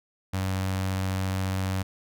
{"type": "tone with notch filter", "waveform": "sawtooth", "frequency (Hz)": 94.5, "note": "F#2", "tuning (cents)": 37, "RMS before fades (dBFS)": -28, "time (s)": [0.33, 1.83], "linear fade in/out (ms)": 10, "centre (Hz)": 380, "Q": 1.9, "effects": []}